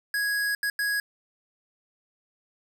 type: tone bursts at uneven times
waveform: square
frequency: 1661.2 Hz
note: G#6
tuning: in tune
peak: -25 dBFS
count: 3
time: 0.14-0.55 / 0.63-0.7 / 0.79-1 s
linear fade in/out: 2 ms
effects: none